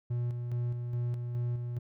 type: tone with tremolo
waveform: triangle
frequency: 120.7 Hz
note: B2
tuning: 39 cents flat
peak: -27 dBFS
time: 0.1-1.79 s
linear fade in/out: 10 ms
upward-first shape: square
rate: 2.4 Hz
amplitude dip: 40%
effects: none